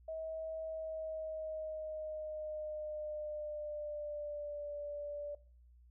sine tone with pitch glide, 640 to 583.5 Hz, D#5 to D5, +49 to -11 cents, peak -39 dBFS, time 0.08-5.35 s, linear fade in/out 5 ms, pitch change -160 cents, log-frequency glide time 0.63-4.75 s, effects noise-tail reverb RT60 0.5 s tail -20 dB re dry + added 60 Hz sine -59 dBFS peak until 5.9 s

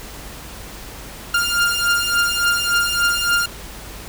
sawtooth beating tone pair, 1400 / 1403.5 Hz, F6 / F6, +4 / +8 cents, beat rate 3.5 Hz, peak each -16 / -15 dBFS, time 1.34-3.46 s, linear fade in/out 5 ms, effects added 50 Hz sine -39 dBFS peak until 4.08 s + pink hiss -36 dBFS RMS until 4.08 s

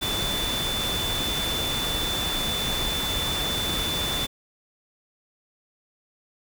sine tone in noise, 3511 Hz, A7, 4 cents flat, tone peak -27 dBFS, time 0.01-4.27 s, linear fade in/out 20 ms, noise pink, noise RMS -29 dBFS, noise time 0.01-4.27 s, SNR -1 dB, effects none

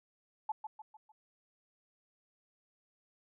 sine tone with echo, 862 Hz, A5, 36 cents flat, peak -31 dBFS, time 0.49-0.52 s, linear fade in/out 5 ms, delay 150 ms, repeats 4, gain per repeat -7 dB, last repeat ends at 1.12 s, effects none

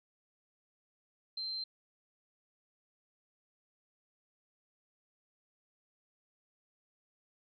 sine tone, 4127 Hz, C8, 25 cents flat, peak -36 dBFS, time 1.37-1.64 s, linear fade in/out 5 ms, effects none

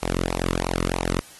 sawtooth tone with flanger, 44 Hz, F1, 14 cents sharp, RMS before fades -25 dBFS, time 0.02-1.21 s, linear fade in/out 10 ms, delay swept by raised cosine 0.58 to 1.28 ms, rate 3.1 Hz, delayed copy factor -0.8, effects white hiss -46 dBFS RMS until 1.39 s + AAC 32 kbps

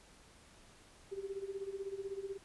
sine tone with tremolo, 392 Hz, G4, in tune, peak -36 dBFS, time 1.11-2.38 s, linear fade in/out 20 ms, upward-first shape sine, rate 16 Hz, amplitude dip 80%, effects pink hiss -61 dBFS RMS until 2.44 s + resampled to 24000 Hz

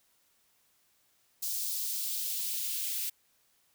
blue noise with high-pass filter sweep, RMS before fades -34 dBFS, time 1.42-3.1 s, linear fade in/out 10 ms, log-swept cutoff 4700 to 2600 Hz, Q 1.3, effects white hiss -70 dBFS RMS until 3.74 s

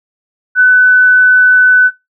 sine tone, 1501 Hz, F#6, 24 cents sharp, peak -3 dBFS, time 0.55-1.91 s, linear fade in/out 50 ms, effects noise-tail reverb RT60 0.2 s tail -22 dB re dry

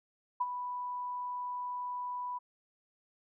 sine tone with ADSR envelope, 987.8 Hz, B5, in tune, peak -26 dBFS, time 0.4-2.39 s, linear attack 11 ms, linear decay 38 ms, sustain -9 dB, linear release 18 ms, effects none

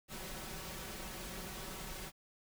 pink noise with comb filter, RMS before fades -45 dBFS, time 0.08-2.12 s, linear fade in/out 50 ms, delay 5.3 ms, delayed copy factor +0.6, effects none

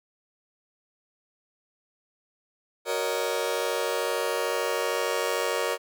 sawtooth chord, D# minor seventh, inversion first, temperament just, 373.4 / 466.7 / 560 / 622.3 Hz, F#4 / A#4 / C#5 / D#5, +16 / +2 / +18 / 0 cents, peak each -30 / -25 / -27 / -29 dBFS, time 2.85-5.78 s, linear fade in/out 50 ms, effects none

